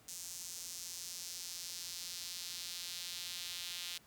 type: tone with high-pass filter sweep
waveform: sawtooth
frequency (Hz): 175.8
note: F3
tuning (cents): +12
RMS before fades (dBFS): -45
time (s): 0.08-3.98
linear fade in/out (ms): 5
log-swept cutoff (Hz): 6500 to 3500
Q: 1.8
effects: pink hiss -64 dBFS RMS until 4.06 s + high-pass 60 Hz 12 dB/octave